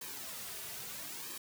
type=noise with flanger; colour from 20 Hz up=white; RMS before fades=-44 dBFS; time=0.01-1.38 s; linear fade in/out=5 ms; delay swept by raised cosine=1.4 to 3.8 ms; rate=0.77 Hz; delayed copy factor=-0.7; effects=none